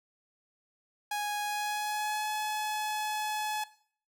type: tone with pitch glide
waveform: sawtooth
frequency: 830 to 852.3 Hz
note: G#5 to G#5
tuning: -1 to +45 cents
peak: -27 dBFS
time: 1.11-3.64 s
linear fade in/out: 5 ms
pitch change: +46 cents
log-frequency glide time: 1.44-2.28 s
effects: noise-tail reverb RT60 0.5 s tail -17 dB re dry